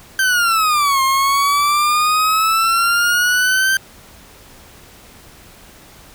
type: exponential two-way sweep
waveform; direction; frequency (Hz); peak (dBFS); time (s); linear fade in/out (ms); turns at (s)
40% pulse; down then up; 1568 to 1063 to 1568; -12; 0.19-3.77; 2; 1.02
effects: pink hiss -43 dBFS RMS until 6.14 s